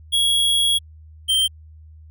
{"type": "tone pair in turn", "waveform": "square", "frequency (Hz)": [3322, 3143], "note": ["G#7", "G7"], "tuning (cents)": [0, 4], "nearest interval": "minor second", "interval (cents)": 96, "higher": "first", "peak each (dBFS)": -16, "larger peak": "neither", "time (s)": [[0.12, 0.79], [1.28, 1.48]], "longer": "first", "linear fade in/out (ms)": 20, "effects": ["added 78 Hz sine -41 dBFS peak until 2.1 s"]}